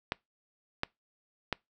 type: clicks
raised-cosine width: 0.3 ms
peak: -13 dBFS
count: 3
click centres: 0.121 / 0.834 / 1.527 s
effects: noise-tail reverb RT60 0.2 s tail -25 dB re dry